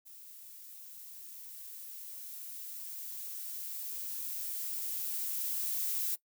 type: noise with level ramp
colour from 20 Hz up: violet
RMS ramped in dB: -52 to -33 dBFS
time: 0.05-6.16 s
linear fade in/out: 20 ms
effects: noise-tail reverb RT60 0.1 s tail -20 dB re dry